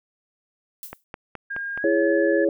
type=noise with exponential decay; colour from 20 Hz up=violet; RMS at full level=-33 dBFS; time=0.83-1.04 s; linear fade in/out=1 ms; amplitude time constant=44 ms
type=click train; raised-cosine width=0.5 ms; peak=-19 dBFS; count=5; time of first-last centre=0.93-1.776 s; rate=4.73 Hz
type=tone with pitch glide; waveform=sine; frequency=1617 to 1713.2 Hz; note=G#6 to A6; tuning=-47 to -47 cents; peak=-27 dBFS; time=1.5-2.45 s; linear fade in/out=10 ms; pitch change=+100 cents; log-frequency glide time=1.78-1.89 s
type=chord; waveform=sine; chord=C# minor; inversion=first; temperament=just; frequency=332.6 / 415.8 / 554.4 Hz; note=E4 / G#4 / C#5; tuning=+16 / +2 / 0 cents; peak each=-21 / -23 / -21 dBFS; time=1.84-2.49 s; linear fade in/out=2 ms
effects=none